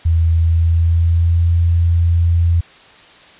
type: tone with pitch glide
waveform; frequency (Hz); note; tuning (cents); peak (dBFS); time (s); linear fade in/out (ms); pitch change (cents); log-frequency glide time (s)
sine; 82.41 to 84.87; E2 to F2; 0 to -49; -10; 0.05-2.61; 10; +51; 0.35-1.48
effects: white hiss -43 dBFS RMS until 3.39 s + resampled to 8000 Hz